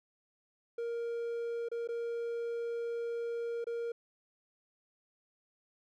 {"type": "tone with dropouts", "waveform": "triangle", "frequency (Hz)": 467.9, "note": "A#4", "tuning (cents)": 6, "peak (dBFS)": -32, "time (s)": [0.78, 3.92], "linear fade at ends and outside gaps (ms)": 5, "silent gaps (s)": [[1.687, 1.715], [1.875, 1.887], [3.643, 3.668]], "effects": []}